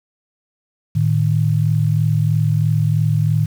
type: tone pair together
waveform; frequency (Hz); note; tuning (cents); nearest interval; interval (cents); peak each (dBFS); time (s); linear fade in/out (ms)
sine; 110 / 153.07; A2 / D#3; 0 / -28; tritone; 572; -16; 0.95-3.46; 10
effects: 7-bit